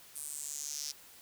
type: tone with high-pass filter sweep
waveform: square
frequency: 73.2 Hz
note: D2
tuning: 5 cents flat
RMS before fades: -41 dBFS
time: 0.15-0.92 s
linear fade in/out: 10 ms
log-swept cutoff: 9500 to 5300 Hz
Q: 4.2
effects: white hiss -56 dBFS RMS until 1.21 s